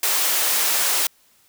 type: high-pass noise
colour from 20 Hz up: white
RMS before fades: -20 dBFS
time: 0.03-1.07 s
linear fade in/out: 2 ms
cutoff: 450 Hz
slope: 12 dB/octave
effects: white hiss -58 dBFS RMS until 1.48 s